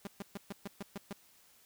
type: tone bursts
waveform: sawtooth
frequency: 200 Hz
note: G3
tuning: 35 cents sharp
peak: -35 dBFS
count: 8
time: 0.05-1.128 s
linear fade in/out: 0 ms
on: 21 ms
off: 130 ms
effects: white hiss -64 dBFS RMS until 1.65 s